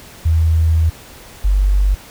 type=tone pair in turn; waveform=sine; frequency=80.9 / 48.49 Hz; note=E2 / G1; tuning=-32 / -18 cents; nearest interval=major sixth; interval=886 cents; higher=first; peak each=-10 / -10 dBFS; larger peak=neither; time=0.25-0.9 / 1.44-1.95 s; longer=first; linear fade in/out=10 ms; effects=pink hiss -39 dBFS RMS until 2.1 s